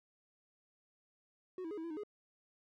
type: tone with pitch steps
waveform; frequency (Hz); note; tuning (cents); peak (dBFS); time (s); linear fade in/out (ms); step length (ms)
triangle; 368.8 / 324.7 / 417 / 323.8 / 335.8 / 308.1 / 416.8; F#4 / E4 / G#4 / E4 / E4 / D#4 / G#4; -6 / -26 / +7 / -31 / +32 / -17 / +6; -38; 1.58-2.035; 2; 65
effects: none